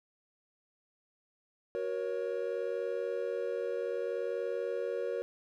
triangle chord, F# major, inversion none, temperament equal with one note detuned, 370 / 473.8 / 554.4 Hz, F#4 / A#4 / C#5, 0 / +28 / 0 cents, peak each -37 / -33 / -35 dBFS, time 1.75-5.22 s, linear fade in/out 0 ms, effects none

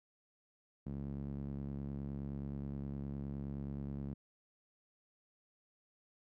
sawtooth tone with band-pass filter, 69.6 Hz, C#2, 8 cents sharp, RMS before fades -42 dBFS, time 0.86-4.14 s, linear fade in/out 5 ms, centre 190 Hz, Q 1.7, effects none

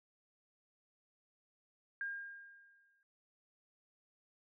sine tone with exponential decay, 1611 Hz, G6, 47 cents sharp, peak -36 dBFS, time 2.01-3.03 s, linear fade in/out 1 ms, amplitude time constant 220 ms, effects noise-tail reverb RT60 0.7 s tail -23 dB re dry

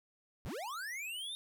square linear sweep, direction up, 30.87 to 3703 Hz, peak -40 dBFS, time 0.45-1.35 s, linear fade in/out 0 ms, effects none

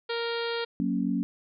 harmonic tone, 466.2 Hz, A#4, in tune, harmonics 1 / 2 / 3 / 4 / 5 / 6 / 7 / 8 / 9 / 10, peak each -30 / -38 / -37 / -41 / -43 / -44 / -40 / -42 / -41 / -46 dBFS, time 0.09-0.65 s, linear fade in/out 10 ms
sine chord, F# major, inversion none, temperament equal, 185 / 233.1 / 277.2 Hz, F#3 / A#3 / C#4, 0 / 0 / 0 cents, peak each -29 dBFS, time 0.8-1.23 s, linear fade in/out 0 ms
effects none

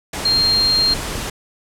sine tone in noise, 4200 Hz, C8, 6 cents sharp, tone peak -13 dBFS, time 0.25-0.94 s, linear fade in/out 5 ms, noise pink, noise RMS -25 dBFS, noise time 0.13-1.3 s, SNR +9 dB, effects low-pass 11000 Hz 12 dB/octave

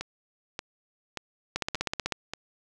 two click trains, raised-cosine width 0.2 ms, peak -16 / -11 dBFS, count 5 / 10, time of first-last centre 0.01-2.336 / 1.56-2.123 s, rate 1.72 / 16 Hz, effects none

